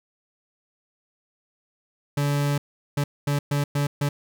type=tone bursts at uneven times; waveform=40% pulse; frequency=143.7 Hz; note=D3; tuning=37 cents flat; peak=-20 dBFS; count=6; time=2.17-2.58 / 2.97-3.04 / 3.27-3.39 / 3.51-3.64 / 3.75-3.87 / 4.01-4.09 s; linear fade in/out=5 ms; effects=none